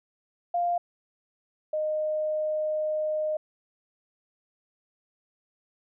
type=tone pair in turn; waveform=sine; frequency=698.5 / 616 Hz; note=F5 / D#5; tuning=0 / -17 cents; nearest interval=major second; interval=217 cents; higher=first; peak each=-23 / -25 dBFS; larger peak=first; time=0.54-0.78 / 1.73-3.37 s; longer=second; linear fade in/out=5 ms; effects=none

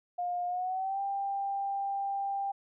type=tone with pitch glide; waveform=sine; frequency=710 to 792.4 Hz; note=F5 to G5; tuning=+28 to +18 cents; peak=-30 dBFS; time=0.18-2.52 s; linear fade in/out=10 ms; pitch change=+190 cents; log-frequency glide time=0.47-1.01 s; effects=none

